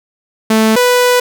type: tone pair in turn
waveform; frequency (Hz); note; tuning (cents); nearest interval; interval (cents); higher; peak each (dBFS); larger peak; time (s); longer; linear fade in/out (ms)
sawtooth; 220 / 493.9; A3 / B4; 0 / 0; octave + major second; 1400; second; -4; neither; 0.5-0.76 / 0.76-1.2; second; 5
effects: none